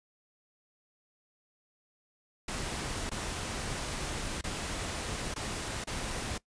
pink noise with dropouts, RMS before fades -36 dBFS, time 2.48-6.38 s, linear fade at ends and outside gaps 5 ms, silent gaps 3.095-3.114 / 4.412-4.439 / 5.341-5.36 / 5.841-5.871 s, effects noise-tail reverb RT60 0.1 s tail -20 dB re dry + resampled to 22050 Hz

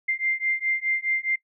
sine beating tone pair, 2093 / 2097.8 Hz, C7 / C7, 0 / +4 cents, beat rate 4.8 Hz, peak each -26 dBFS, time 0.08-1.36 s, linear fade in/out 10 ms, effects noise-tail reverb RT60 0.1 s tail -21 dB re dry

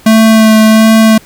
square tone with vibrato, 220 Hz, A3, in tune, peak -3 dBFS, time 0.06-1.18 s, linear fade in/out 5 ms, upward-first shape sine, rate 1.4 Hz, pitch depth 15 cents each way, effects pink hiss -39 dBFS RMS until 1.25 s

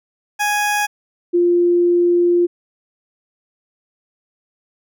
20% pulse / sine tone pair in turn, 830.6 / 349.2 Hz, G#5 / F4, 0 / 0 cents, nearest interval octave + minor third, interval 1500 cents, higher first, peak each -11 dBFS, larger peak neither, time 0.39-0.87 / 1.33-2.47 s, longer second, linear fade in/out 20 ms, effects none

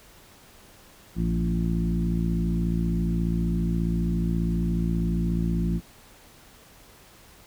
harmonic tone with a mistuned harmonic, 56.6 Hz, A1, 50 cents sharp, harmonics 1 / 2 / 3 / 4 / 5 / 6, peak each -27 / -33 / -25 / -32 / -37 / -36 dBFS, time 1.15-5.81 s, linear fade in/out 50 ms, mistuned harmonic 3, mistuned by +19 cents, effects pink hiss -52 dBFS RMS until 7.46 s

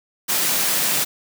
white high-pass noise, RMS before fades -20 dBFS, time 0.28-1.05 s, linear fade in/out 20 ms, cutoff 120 Hz, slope 96 dB/octave, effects none

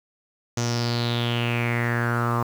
sawtooth tone with low-pass filter sweep, 118.9 Hz, A#2, 35 cents sharp, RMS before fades -24 dBFS, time 0.57-2.43 s, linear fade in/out 5 ms, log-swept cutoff 6300 to 1100 Hz, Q 6.1, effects 7-bit

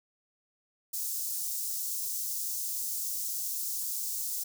white high-pass noise, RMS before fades -34 dBFS, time 0.93-4.44 s, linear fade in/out 10 ms, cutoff 5500 Hz, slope 24 dB/octave, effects none

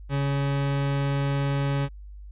40% pulse tone, 139.8 Hz, C#3, 15 cents sharp, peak -22 dBFS, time 0.09-1.89 s, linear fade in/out 50 ms, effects added 50 Hz sine -39 dBFS peak until 2.31 s + resampled to 8000 Hz

